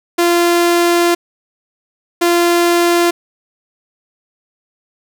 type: tone bursts at uneven times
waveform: sawtooth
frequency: 345.2 Hz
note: F4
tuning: 20 cents flat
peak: -6 dBFS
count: 2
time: 0.18-1.15 / 2.21-3.11 s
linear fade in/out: 10 ms
effects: none